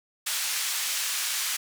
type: band-pass noise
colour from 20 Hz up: white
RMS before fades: -29 dBFS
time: 0.26-1.57 s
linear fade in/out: 10 ms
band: 1400 to 10000 Hz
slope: 12 dB/octave
effects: none